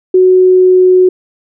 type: tone with pitch glide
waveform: sine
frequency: 370 to 367.9 Hz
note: F#4 to F#4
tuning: 0 to -10 cents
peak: -3 dBFS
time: 0.14-1.09 s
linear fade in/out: 5 ms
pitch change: -10 cents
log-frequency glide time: 0.3-0.88 s
effects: none